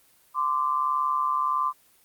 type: tone pair together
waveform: sine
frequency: 1033.3 / 1174.7 Hz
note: C6 / D6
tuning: -22 / 0 cents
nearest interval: major second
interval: 222 cents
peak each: -25 dBFS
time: 0.34-1.73 s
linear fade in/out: 50 ms
effects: white hiss -60 dBFS RMS until 2.04 s + Opus 24 kbps